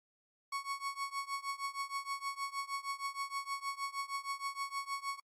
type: tone with tremolo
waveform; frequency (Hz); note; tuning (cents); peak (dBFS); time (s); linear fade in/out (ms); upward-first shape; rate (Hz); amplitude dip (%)
35% pulse; 1108.7; C#6; 0; -32; 0.52-5.2; 5; triangle; 6.4; 95
effects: low-pass 11000 Hz 12 dB/octave + AAC 64 kbps

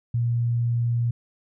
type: tone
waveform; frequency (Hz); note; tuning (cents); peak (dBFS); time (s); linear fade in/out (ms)
sine; 118.5; A#2; +29; -20; 0.14-1.11; 5
effects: none

